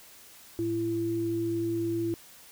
sine tone pair together, 110.9 / 336.2 Hz, A2 / E4, +14 / +34 cents, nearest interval octave + perfect fifth, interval 1920 cents, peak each -36 / -27 dBFS, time 0.59-2.14 s, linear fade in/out 0 ms, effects white hiss -52 dBFS RMS until 2.51 s

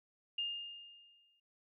sine tone with exponential decay, 2821 Hz, F7, 17 cents sharp, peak -33 dBFS, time 0.38-1.4 s, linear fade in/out 5 ms, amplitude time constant 220 ms, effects none

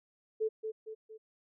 sine tone with echo, 437.7 Hz, A4, 9 cents flat, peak -28 dBFS, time 0.4-0.49 s, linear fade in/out 20 ms, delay 230 ms, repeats 3, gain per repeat -6 dB, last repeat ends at 1.18 s, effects none

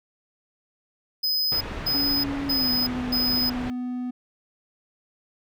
square tone bursts, 5030 Hz, D#8, 18 cents sharp, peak -22 dBFS, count 4, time 1.23-3.5 s, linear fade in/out 10 ms, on 380 ms, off 250 ms
pink low-pass noise, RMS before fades -34 dBFS, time 1.52-3.7 s, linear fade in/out 0 ms, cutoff 2600 Hz, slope 12 dB/octave
triangle tone with pitch glide, 279.3 to 248.8 Hz, C#4 to B3, +13 to +13 cents, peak -25 dBFS, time 1.94-4.11 s, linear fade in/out 10 ms, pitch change -200 cents, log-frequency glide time 2.48-2.7 s
effects none

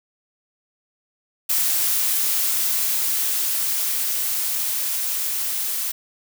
blue noise with level ramp, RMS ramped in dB -20 to -25 dBFS, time 1.49-5.92 s, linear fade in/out 10 ms, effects none

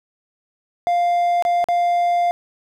triangle tone with dropouts, 699 Hz, F5, 1 cent sharp, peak -13 dBFS, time 0.87-2.31 s, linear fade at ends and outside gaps 0 ms, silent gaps 1.424-1.451 / 1.642-1.686 s, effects none

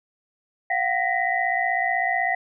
sine tone cluster, 700 / 756 / 1873 / 1997 Hz, F5 / F#5 / A#6 / B6, +4 / +37 / +8 / +19 cents, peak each -26 dBFS, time 0.7-2.35 s, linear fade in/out 5 ms, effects none

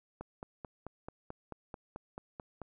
click train, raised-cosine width 1 ms, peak -28 dBFS, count 12, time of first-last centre 0.21-2.617 s, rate 4.57 Hz, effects none

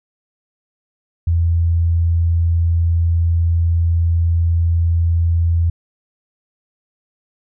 sine tone, 84.1 Hz, E2, 35 cents sharp, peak -12 dBFS, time 1.27-5.7 s, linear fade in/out 5 ms, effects none

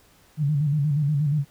sine tone with vibrato, 146.83 Hz, D3, in tune, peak -19 dBFS, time 0.37-1.45 s, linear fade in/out 50 ms, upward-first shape square, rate 8.4 Hz, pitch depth 72 cents each way, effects pink hiss -57 dBFS RMS until 1.5 s

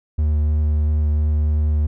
triangle tone with vibrato, 75.6 Hz, D#2, 49 cents flat, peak -13 dBFS, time 0.18-1.87 s, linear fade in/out 10 ms, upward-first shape sine, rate 3 Hz, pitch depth 9 cents each way, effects none

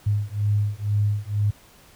sine beating tone pair, 102.6 / 104.7 Hz, G#2 / G#2, -21 / +15 cents, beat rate 2.1 Hz, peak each -23 dBFS, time 0.06-1.51 s, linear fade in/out 10 ms, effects pink hiss -52 dBFS RMS until 1.95 s

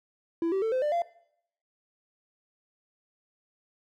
triangle tone with pitch steps, 333.9 / 385.8 / 445.7 / 514.9 / 594.9 / 687.4 Hz, E4 / G4 / A4 / C5 / D5 / F5, +22 / -28 / +22 / -28 / +22 / -28 cents, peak -22 dBFS, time 0.42-1.02 s, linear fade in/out 2 ms, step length 100 ms, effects noise-tail reverb RT60 0.7 s tail -20 dB re dry + tanh soft clip ceiling -18 dBFS

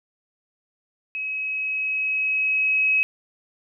sine tone with level ramp, 2555 Hz, D#7, 45 cents sharp, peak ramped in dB -26 to -16 dBFS, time 1.15-3.03 s, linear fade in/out 0 ms, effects none

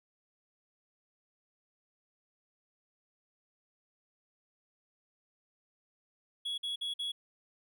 triangle tone bursts, 3353 Hz, G#7, 16 cents sharp, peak -32 dBFS, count 4, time 6.45-7.12 s, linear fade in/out 10 ms, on 130 ms, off 50 ms, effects none

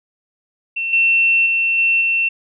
sine tone with level steps, 2700 Hz, E7, 41 cents sharp, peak -19 / -11 / -14 / -12 / -14 dBFS, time 0.76-2.29 s, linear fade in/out 10 ms, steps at 0.93 / 1.46 / 1.78 / 2.01 s, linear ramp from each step 2 ms, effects none

